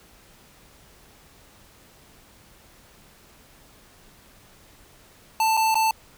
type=tone with dropouts; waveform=square; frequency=885 Hz; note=A5; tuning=10 cents sharp; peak=-19 dBFS; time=5.4-5.91 s; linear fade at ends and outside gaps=2 ms; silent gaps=5.569-5.573 / 5.744-5.754 s; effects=pink hiss -53 dBFS RMS until 6.17 s